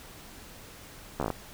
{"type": "slowing click train", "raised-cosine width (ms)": 1, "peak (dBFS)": -15, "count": 7, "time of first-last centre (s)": [1.2, 1.303], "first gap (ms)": 13, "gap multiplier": 1.11, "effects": ["pink hiss -48 dBFS RMS until 1.53 s"]}